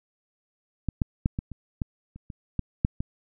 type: clicks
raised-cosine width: 5 ms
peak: -14 / -10 / -9 / -16 / -25 / -15 / -30 / -25 / -13 / -8 / -16 dBFS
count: 11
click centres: 0.887 / 1.018 / 1.259 / 1.389 / 1.517 / 1.818 / 2.16 / 2.302 / 2.593 / 2.849 / 3.005 s
effects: none